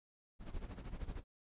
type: noise with tremolo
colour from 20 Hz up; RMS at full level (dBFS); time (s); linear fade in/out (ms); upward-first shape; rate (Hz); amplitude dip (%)
brown; -42; 0.39-1.24; 50; sine; 13; 75
effects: resampled to 8000 Hz